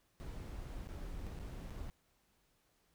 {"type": "noise with dropouts", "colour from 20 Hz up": "brown", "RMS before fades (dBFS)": -45, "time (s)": [0.2, 1.9], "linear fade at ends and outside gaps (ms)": 0, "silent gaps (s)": [[0.873, 0.889], [1.267, 1.27], [1.389, 1.397], [1.698, 1.706]], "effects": ["pink hiss -75 dBFS RMS until 2.94 s"]}